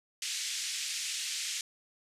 white band-pass noise, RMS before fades -36 dBFS, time 0.22-1.61 s, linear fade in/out 2 ms, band 2100 to 7800 Hz, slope 24 dB/octave, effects resampled to 32000 Hz

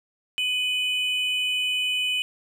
triangle tone pair together, 2500 / 2991 Hz, D#7 / F#7, +8 / +18 cents, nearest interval minor third, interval 310 cents, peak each -25 / -23 dBFS, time 0.38-2.22 s, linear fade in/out 0 ms, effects none

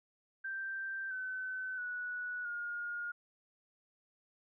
sine tone with pitch steps, 1568 / 1519 / 1471.5 / 1425.5 Hz, G6 / F#6 / F#6 / F6, 0 / +45 / -10 / +35 cents, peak -37 dBFS, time 0.44-3.12 s, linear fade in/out 10 ms, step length 670 ms, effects none

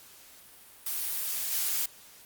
blue noise with level steps, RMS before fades -32 / -29 dBFS, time 0.86-1.86 s, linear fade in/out 5 ms, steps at 1.52 s, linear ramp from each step 2 ms, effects white hiss -53 dBFS RMS until 2.25 s + Opus 48 kbps

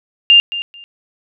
sine tone with echo, 2800 Hz, F7, 4 cents sharp, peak -4 dBFS, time 0.3-0.4 s, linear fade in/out 0 ms, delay 220 ms, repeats 2, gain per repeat -15 dB, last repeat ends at 0.84 s, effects none

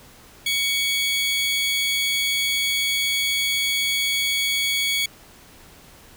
35% pulse tone pair together, 2240 / 3356 Hz, C#7 / G#7, +18 / +17 cents, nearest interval perfect fifth, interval 699 cents, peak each -21 dBFS, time 0.46-5.06 s, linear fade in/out 5 ms, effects pink hiss -48 dBFS RMS until 6.16 s

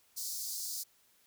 pink high-pass noise, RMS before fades -39 dBFS, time 0.16-0.84 s, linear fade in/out 20 ms, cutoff 4500 Hz, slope 48 dB/octave, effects white hiss -68 dBFS RMS until 1.26 s

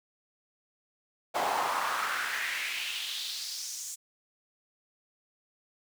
brown noise with high-pass filter sweep, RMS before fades -33 dBFS, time 1.34-3.96 s, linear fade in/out 20 ms, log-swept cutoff 690 to 7300 Hz, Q 3.1, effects none

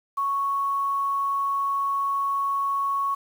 sine tone with quantisation, 1108.7 Hz, C#6, in tune, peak -22 dBFS, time 0.17-3.15 s, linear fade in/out 10 ms, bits 8, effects none

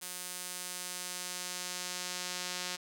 sawtooth tone with band-pass filter sweep, 180 Hz, F#3, 47 cents flat, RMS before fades -40 dBFS, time 0.01-2.77 s, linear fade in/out 20 ms, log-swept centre 11000 to 5300 Hz, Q 0.9, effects none

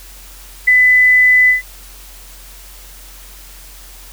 sine tone with ADSR envelope, 2002 Hz, B6, 23 cents sharp, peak -4 dBFS, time 0.67-1.62 s, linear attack 13 ms, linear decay 5 ms, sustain -2 dB, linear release 130 ms, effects added 44 Hz sine -37 dBFS peak until 4.12 s + white hiss -39 dBFS RMS until 4.12 s

